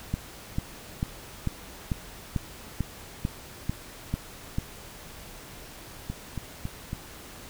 two click trains, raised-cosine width 5 ms, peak -19 / -14 dBFS, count 4 / 11, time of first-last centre 6.1-6.931 / 0.14-4.584 s, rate 3.61 / 2.25 Hz, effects pink hiss -45 dBFS RMS until 7.49 s

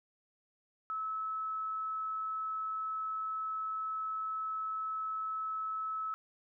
sine tone, 1299 Hz, E6, 26 cents flat, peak -34 dBFS, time 0.9-6.14 s, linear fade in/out 0 ms, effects none

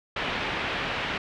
white low-pass noise, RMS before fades -30 dBFS, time 0.16-1.18 s, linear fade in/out 5 ms, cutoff 3000 Hz, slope 24 dB/octave, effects none

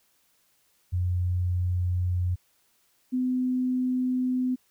sine tone pair in turn, 89.7 / 253.7 Hz, F2 / B3, +47 / +47 cents, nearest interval octave + tritone, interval 1800 cents, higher second, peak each -23 dBFS, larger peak neither, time 0.92-2.36 / 3.12-4.56 s, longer neither, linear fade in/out 20 ms, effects white hiss -67 dBFS RMS until 4.7 s

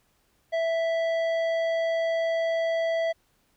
triangle tone with tanh clipping, 659.3 Hz, E5, in tune, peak -25 dBFS, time 0.52-3.13 s, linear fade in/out 20 ms, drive 15 dB, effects pink hiss -68 dBFS RMS until 3.56 s

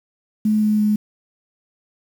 sine tone with pitch steps, 214.2 / 212.5 / 210.8 Hz, A3 / G#3 / G#3, -46 / +40 / +26 cents, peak -14 dBFS, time 0.45-0.96 s, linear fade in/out 5 ms, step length 170 ms, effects 7-bit

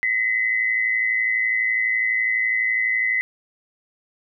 sine tone pair together, 1920 / 2032 Hz, B6 / B6, -49 / +49 cents, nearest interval minor second, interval 98 cents, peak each -26 / -19 dBFS, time 0.03-3.21 s, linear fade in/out 0 ms, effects none

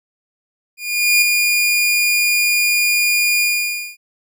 sawtooth tone with ADSR envelope, 2428 Hz, D#7, 43 cents flat, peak -6 dBFS, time 0.77-3.97 s, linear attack 450 ms, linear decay 3 ms, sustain -4 dB, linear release 550 ms, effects none

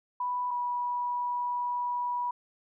sine tone pair in turn, 987.8 / 975.3 Hz, B5 / B5, 0 / -22 cents, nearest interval unison, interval 22 cents, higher first, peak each -28 dBFS, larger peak neither, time 0.2-0.51 / 0.51-2.31 s, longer second, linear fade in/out 5 ms, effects none

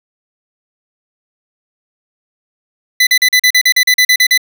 25% pulse tone bursts, 2000 Hz, B6, 21 cents sharp, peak -3 dBFS, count 13, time 3-4.377 s, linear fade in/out 5 ms, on 69 ms, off 40 ms, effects none

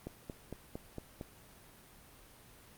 click train, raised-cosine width 2 ms, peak -27 dBFS, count 6, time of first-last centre 0.07-1.212 s, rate 4.38 Hz, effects pink hiss -58 dBFS RMS until 2.77 s + Opus 32 kbps

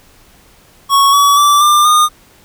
square tone with pitch steps, 1108.7 / 1135.9 / 1163.8 / 1192.4 / 1221.7 Hz, C#6 / C#6 / D6 / D6 / D#6, 0 / +42 / -16 / +26 / -32 cents, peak -7 dBFS, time 0.89-2.09 s, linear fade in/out 50 ms, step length 240 ms, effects pink hiss -46 dBFS RMS until 2.44 s

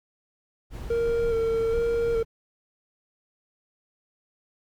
brown noise, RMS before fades -35 dBFS, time 0.7-2.25 s, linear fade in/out 50 ms
triangle tone with vibrato, 460 Hz, A#4, 23 cents flat, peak -20 dBFS, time 0.9-2.23 s, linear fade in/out 5 ms, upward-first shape square, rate 1.2 Hz, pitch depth 22 cents each way
effects none

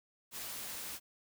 white noise, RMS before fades -43 dBFS, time 0.31-1 s, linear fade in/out 50 ms, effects none

